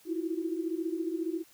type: tone cluster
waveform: sine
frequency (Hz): 323.6 / 338.2 / 365.4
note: E4 / E4 / F#4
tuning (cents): -32 / +44 / -22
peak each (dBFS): -33 / -35 / -37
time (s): 0.05-1.44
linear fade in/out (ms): 50
effects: white hiss -60 dBFS RMS until 1.53 s

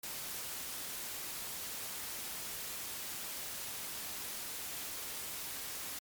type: noise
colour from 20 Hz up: white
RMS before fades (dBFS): -42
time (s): 0.03-5.99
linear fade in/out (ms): 5
effects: MP3 96 kbps

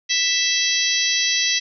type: harmonic tone with a mistuned harmonic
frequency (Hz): 659.3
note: E5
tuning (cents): 0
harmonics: 3 / 4 / 5 / 6 / 7 / 8 / 9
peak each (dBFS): -25 / -26 / -25 / -24 / -27 / -26 / -24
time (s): 0.09-1.6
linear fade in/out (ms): 20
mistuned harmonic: 5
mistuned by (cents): -19
effects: none

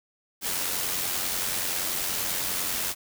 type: noise with amplitude modulation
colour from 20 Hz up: white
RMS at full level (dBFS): -27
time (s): 0.41-2.95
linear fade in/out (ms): 50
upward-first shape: sine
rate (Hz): 90.3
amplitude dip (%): 40
effects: none

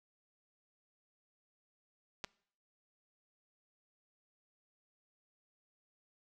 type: clicks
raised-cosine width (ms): 0.2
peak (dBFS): -23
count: 2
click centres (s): 2.241 / 2.246
effects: noise-tail reverb RT60 0.6 s tail -24 dB re dry

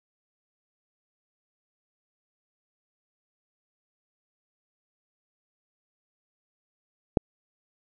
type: click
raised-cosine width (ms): 2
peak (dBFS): -5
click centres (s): 7.172
effects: none

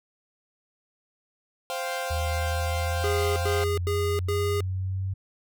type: chord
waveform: sawtooth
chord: C suspended fourth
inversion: none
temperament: equal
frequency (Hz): 523.3 / 698.5 / 784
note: C5 / F5 / G5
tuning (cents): 0 / 0 / 0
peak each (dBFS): -28 / -29 / -32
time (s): 1.7-3.64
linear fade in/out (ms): 0
type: exponential sweep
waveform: sine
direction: up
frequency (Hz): 79.3 to 96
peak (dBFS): -26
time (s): 2.1-5.14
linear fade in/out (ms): 10
type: tone bursts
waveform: square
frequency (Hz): 409.6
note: G#4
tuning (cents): -24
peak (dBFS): -26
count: 4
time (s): 3.04-4.605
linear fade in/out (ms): 0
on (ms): 320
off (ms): 95
effects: none

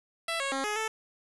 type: tone with pitch steps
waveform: 10% pulse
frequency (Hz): 665 / 549 / 270 / 420.3 / 440.1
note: E5 / C#5 / C#4 / G#4 / A4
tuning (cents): +15 / -17 / -45 / +21 / 0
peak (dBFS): -21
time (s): 0.28-0.88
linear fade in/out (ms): 5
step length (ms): 120
effects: resampled to 24000 Hz + 8-bit

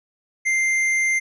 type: tone with hard clipping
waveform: triangle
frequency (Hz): 2093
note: C7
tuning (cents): 0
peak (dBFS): -19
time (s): 0.45-1.2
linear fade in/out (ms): 20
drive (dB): 11
effects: none

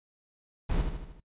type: noise with echo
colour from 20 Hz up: brown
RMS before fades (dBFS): -27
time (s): 0.69-0.82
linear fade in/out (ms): 10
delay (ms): 77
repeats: 5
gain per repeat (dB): -5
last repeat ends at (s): 1.205
effects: noise-tail reverb RT60 0.1 s tail -23 dB re dry + resampled to 8000 Hz

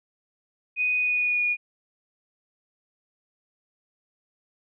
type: tone with pitch glide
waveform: sine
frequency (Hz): 2489 to 2445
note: D#7 to D#7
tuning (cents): 0 to -31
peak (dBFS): -21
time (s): 0.76-1.57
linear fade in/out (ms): 50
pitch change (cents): -31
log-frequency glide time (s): 0.97-1.45
effects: none

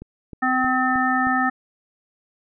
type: click train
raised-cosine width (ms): 3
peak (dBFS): -23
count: 5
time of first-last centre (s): 0.02-1.27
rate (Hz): 3.2
type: harmonic tone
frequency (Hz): 256.8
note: C4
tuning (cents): -32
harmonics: 1 / 3 / 5 / 7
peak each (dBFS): -23 / -23 / -23 / -23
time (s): 0.42-1.5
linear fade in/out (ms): 10
effects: none

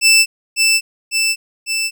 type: tone with echo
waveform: 20% pulse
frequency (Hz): 2649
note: E7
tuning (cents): +8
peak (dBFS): -3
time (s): 0.01-0.26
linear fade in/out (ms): 50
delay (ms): 550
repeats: 3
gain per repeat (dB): -3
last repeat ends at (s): 1.91
effects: none

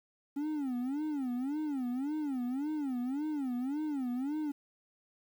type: tone with vibrato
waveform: triangle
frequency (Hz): 274.4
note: C#4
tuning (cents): -17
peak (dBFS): -30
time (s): 0.36-4.52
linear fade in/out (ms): 10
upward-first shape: sine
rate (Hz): 1.8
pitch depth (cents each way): 210
effects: 10-bit

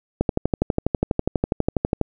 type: click train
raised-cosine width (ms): 2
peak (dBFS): -5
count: 23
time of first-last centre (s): 0.21-2.013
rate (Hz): 12.2
effects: none

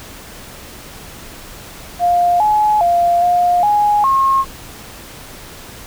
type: tone with pitch steps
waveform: sine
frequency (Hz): 703 / 847 / 694 / 708 / 831 / 1078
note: F5 / G#5 / F5 / F5 / G#5 / C#6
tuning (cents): +11 / +34 / -11 / +23 / +1 / -49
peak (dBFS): -10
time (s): 1.99-4.45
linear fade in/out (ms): 50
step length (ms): 410
effects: pink hiss -35 dBFS RMS until 5.86 s

